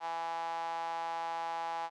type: tone with high-pass filter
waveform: sawtooth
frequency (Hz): 166.1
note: E3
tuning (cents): +13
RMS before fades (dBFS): -37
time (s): 0-1.9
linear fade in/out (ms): 50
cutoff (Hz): 850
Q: 6.8
effects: low-pass 5000 Hz 12 dB/octave